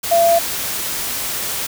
sine tone in noise, 678 Hz, E5, 49 cents sharp, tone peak -10 dBFS, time 0.11-0.39 s, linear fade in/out 10 ms, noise white, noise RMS -23 dBFS, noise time 0.03-1.67 s, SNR +10 dB, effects none

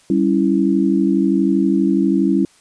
sine chord, C# diminished, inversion second, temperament equal, 196 / 277.2 / 329.6 Hz, G3 / C#4 / E4, 0 / 0 / 0 cents, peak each -17 dBFS, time 0.1-2.45 s, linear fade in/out 2 ms, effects white hiss -52 dBFS RMS until 2.6 s + resampled to 22050 Hz

